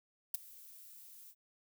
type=noise with ADSR envelope; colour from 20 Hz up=violet; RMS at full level=-32 dBFS; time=0.34-1.35 s; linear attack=5 ms; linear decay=14 ms; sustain=-23 dB; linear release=60 ms; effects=none